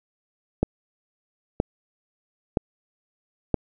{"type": "click train", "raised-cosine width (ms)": 2, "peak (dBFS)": -6, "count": 4, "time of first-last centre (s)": [0.63, 3.543], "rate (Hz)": 1.03, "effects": []}